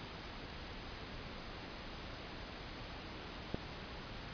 click, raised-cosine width 2 ms, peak -22 dBFS, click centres 3.545 s, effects pink hiss -47 dBFS RMS until 4.33 s + resampled to 11025 Hz

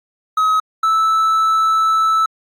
triangle tone pair in turn, 1274 / 1312.8 Hz, D#6 / E6, +41 / -8 cents, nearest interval minor second, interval 51 cents, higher second, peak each -10 dBFS, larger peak neither, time 0.37-0.6 / 0.83-2.26 s, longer second, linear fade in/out 5 ms, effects AAC 64 kbps

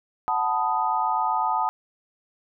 sine chord, B dominant seventh, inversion second, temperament equal, 740 / 880 / 987.8 / 1244.5 Hz, F#5 / A5 / B5 / D#6, 0 / 0 / 0 / 0 cents, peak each -28 / -24 / -29 / -27 dBFS, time 0.28-1.69 s, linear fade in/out 0 ms, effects none

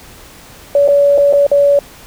sine tone with dropouts, 569 Hz, C#5, 45 cents sharp, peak -6 dBFS, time 0.75-1.79 s, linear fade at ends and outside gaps 2 ms, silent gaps 0.878-0.885 / 1.178-1.182 / 1.327-1.334 / 1.467-1.515 s, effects pink hiss -38 dBFS RMS until 2.06 s

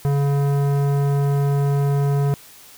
sine tone with tanh clipping, 141.2 Hz, C#3, 32 cents sharp, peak -18 dBFS, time 0.05-2.34 s, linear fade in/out 0 ms, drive 16 dB, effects white hiss -45 dBFS RMS until 2.77 s

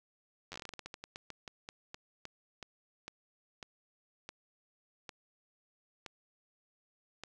slowing click train, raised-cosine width 0.2 ms, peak -26 dBFS, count 27, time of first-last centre 0.52-7.236 s, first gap 10 ms, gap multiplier 1.21, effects none

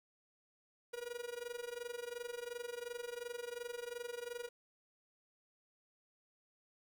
45% pulse tone with amplitude modulation, 480.2 Hz, B4, 49 cents flat, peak -39 dBFS, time 0.93-4.49 s, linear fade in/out 10 ms, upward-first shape sine, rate 22.8 Hz, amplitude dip 85%, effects 11-bit

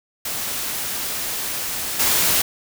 white noise with level steps, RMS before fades -26 / -18 dBFS, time 0.25-2.42 s, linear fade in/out 5 ms, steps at 1.99 s, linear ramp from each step 10 ms, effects none

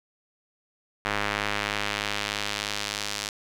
square tone with band-pass filter sweep, 51.6 Hz, G#1, 10 cents flat, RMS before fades -30 dBFS, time 1.05-3.29 s, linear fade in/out 0 ms, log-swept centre 1800 to 5200 Hz, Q 0.97, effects 8-bit

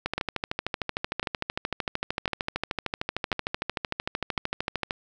two click trains, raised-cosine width 0.3 ms, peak -11 / -11 dBFS, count 65 / 5, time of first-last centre 0.06-4.908 / 0.18-4.377 s, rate 13.2 / 0.953 Hz, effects none

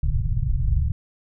pink low-pass noise, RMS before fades -21 dBFS, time 0.03-0.92 s, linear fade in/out 5 ms, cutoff 150 Hz, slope 96 dB/octave, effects none

